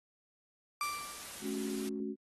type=tone with exponential decay; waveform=35% pulse; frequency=1174.7 Hz; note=D6; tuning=in tune; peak=-29 dBFS; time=0.81-1.41 s; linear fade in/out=1 ms; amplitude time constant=130 ms
type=noise; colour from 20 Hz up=white; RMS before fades=-46 dBFS; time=0.83-1.89 s; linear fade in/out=0 ms
type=chord; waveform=sine; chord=F# minor; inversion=first; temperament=equal with one note detuned; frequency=215.3 / 277.2 / 370 Hz; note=A3 / C#4 / F#4; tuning=-37 / 0 / 0 cents; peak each=-39 / -40 / -40 dBFS; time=1.41-2.16 s; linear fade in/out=50 ms
effects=AAC 32 kbps